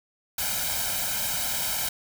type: noise with comb filter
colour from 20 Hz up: white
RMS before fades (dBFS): -28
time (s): 0.38-1.89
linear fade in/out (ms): 5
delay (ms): 1.3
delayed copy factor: +0.9
effects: none